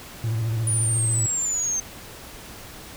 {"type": "tone with vibrato", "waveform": "triangle", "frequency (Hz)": 112.5, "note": "A2", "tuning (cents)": 39, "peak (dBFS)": -20, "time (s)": [0.24, 1.26], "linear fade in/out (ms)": 0, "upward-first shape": "square", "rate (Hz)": 14, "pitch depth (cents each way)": 48}
{"type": "exponential sweep", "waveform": "sine", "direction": "down", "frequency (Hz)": [9700, 6272], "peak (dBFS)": -22, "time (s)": [0.67, 1.8], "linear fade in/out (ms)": 2}
{"effects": ["pink hiss -41 dBFS RMS until 2.96 s"]}